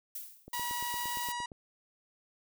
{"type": "noise with exponential decay", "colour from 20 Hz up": "violet", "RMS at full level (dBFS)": -38, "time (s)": [0.15, 0.58], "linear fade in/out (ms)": 5, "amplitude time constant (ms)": 93}
{"type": "click train", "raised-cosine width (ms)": 2, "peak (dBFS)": -34, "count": 10, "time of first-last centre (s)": [0.48, 1.518], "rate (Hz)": 8.67}
{"type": "harmonic tone", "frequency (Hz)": 964, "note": "B5", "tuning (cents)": -42, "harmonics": [1, 2, 3, 4, 5, 6, 7, 8, 9, 10], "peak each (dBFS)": [-36, -42, -46, -48, -50, -52, -53, -54, -55, -56], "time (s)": [0.53, 1.46], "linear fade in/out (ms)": 5}
{"type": "noise", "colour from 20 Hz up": "blue", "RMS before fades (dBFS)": -40, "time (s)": [0.53, 1.32], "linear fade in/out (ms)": 2}
{"effects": []}